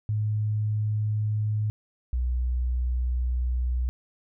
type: tone pair in turn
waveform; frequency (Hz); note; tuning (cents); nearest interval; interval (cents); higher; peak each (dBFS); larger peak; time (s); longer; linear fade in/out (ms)
sine; 106.6 / 61.78; G#2 / B1; +46 / +1; major sixth; 945; first; -23; neither; 0.09-1.7 / 2.13-3.89; second; 0
effects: none

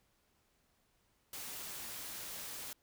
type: noise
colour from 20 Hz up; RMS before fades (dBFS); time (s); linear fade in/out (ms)
white; -45; 1.33-2.73; 2
effects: pink hiss -75 dBFS RMS until 2.82 s

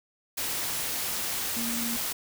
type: tone in noise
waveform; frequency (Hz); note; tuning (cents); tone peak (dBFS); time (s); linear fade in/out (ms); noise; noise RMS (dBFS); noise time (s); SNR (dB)
sine; 233.1; A#3; 0; -32; 1.56-1.97; 10; white; -31; 0.37-2.13; -4
effects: none

